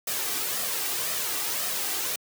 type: noise with flanger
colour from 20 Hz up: white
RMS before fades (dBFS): -29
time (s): 0.07-2.16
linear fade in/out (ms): 5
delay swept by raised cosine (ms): 1.6 to 2.6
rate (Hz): 1.9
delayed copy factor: +0.55
effects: high-pass 150 Hz 12 dB/octave